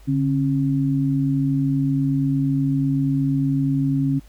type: tone pair together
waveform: sine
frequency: 142.92 / 271.2 Hz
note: D3 / C#4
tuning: -47 / -38 cents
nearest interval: major seventh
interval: 1109 cents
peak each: -20 dBFS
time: 0.07-4.2 s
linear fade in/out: 20 ms
effects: added 50 Hz sine -43 dBFS peak until 4.28 s + pink hiss -55 dBFS RMS until 4.28 s